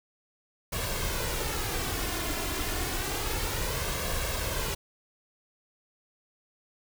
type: noise with flanger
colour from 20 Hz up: pink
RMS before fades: -31 dBFS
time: 0.72-4.75 s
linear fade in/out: 10 ms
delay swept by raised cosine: 1.8 to 2.9 ms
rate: 0.29 Hz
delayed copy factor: +0.55
effects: none